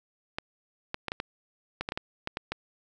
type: clicks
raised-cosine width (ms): 0.3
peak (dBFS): -15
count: 12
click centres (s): 0.385 / 0.944 / 1.083 / 1.119 / 1.201 / 1.81 / 1.889 / 1.921 / 1.975 / 2.274 / 2.371 / 2.52
effects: none